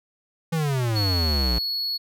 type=exponential sweep; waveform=square; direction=down; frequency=168.3 to 57 Hz; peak=-22 dBFS; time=0.52-1.59 s; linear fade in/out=10 ms
type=tone; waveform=triangle; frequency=4370 Hz; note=C#8; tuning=26 cents flat; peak=-23 dBFS; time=0.95-1.98 s; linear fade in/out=20 ms
effects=none